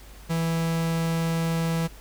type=tone; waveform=45% pulse; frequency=164.81 Hz; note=E3; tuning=in tune; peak=-23 dBFS; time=0.29-1.88 s; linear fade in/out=20 ms; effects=added 50 Hz sine -44 dBFS peak until 2 s + pink hiss -50 dBFS RMS until 2 s